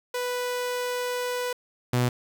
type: tone pair in turn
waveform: sawtooth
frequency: 493.9 / 123.47 Hz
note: B4 / B2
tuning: 0 / 0 cents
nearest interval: 2 octaves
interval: 2400 cents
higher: first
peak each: -23 / -17 dBFS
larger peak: second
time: 0.14-1.53 / 1.93-2.09 s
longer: first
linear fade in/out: 5 ms
effects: 8-bit